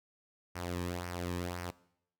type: tone with flanger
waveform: sawtooth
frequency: 88.2 Hz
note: F2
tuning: 18 cents sharp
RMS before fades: -38 dBFS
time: 0.55-1.71 s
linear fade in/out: 10 ms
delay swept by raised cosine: 0.26 to 1.46 ms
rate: 1.9 Hz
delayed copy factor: -0.6
effects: noise-tail reverb RT60 0.7 s tail -20 dB re dry